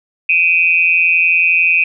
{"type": "tone with amplitude modulation", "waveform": "sine", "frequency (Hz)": 2503, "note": "D#7", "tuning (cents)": 10, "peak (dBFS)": -5, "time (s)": [0.29, 1.84], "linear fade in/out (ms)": 5, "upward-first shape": "sine", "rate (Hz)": 171, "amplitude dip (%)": 90, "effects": []}